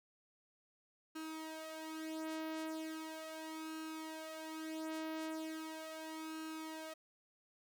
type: tone with flanger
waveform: sawtooth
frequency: 317.1 Hz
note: D#4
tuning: 33 cents sharp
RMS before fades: -45 dBFS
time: 1.15-6.94 s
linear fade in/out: 10 ms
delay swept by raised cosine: 0.72 to 3.22 ms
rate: 0.38 Hz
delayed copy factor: +0.7
effects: none